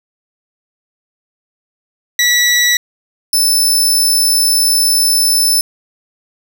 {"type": "tone pair in turn", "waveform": "20% pulse", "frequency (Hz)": [1948, 5279], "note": ["B6", "E8"], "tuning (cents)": [-24, 2], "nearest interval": "octave + perfect fourth", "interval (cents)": 1726, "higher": "second", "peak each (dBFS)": -4, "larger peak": "neither", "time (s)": [[2.19, 2.77], [3.33, 5.61]], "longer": "second", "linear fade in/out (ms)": 2, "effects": []}